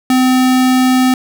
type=tone; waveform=square; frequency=256.3 Hz; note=C4; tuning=36 cents flat; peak=-9 dBFS; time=0.1-1.14 s; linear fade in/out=2 ms; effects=none